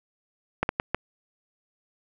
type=clicks; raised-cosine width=0.5 ms; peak=-8 dBFS; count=4; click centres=0.63 / 0.691 / 0.799 / 0.946 s; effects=none